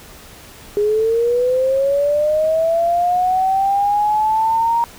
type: linear sweep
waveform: sine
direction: up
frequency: 409.6 to 940 Hz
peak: -13 dBFS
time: 0.77-4.84 s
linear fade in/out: 0 ms
effects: pink hiss -40 dBFS RMS until 4.98 s